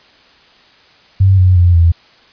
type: tone with pitch steps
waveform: sine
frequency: 96.1 / 91.97 / 88.02 / 84.24 Hz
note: G2 / F#2 / F2 / E2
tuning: -34 / -10 / +14 / +38 cents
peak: -5 dBFS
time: 1.2-1.92 s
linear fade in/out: 10 ms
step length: 180 ms
effects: white hiss -46 dBFS RMS until 2.32 s + resampled to 11025 Hz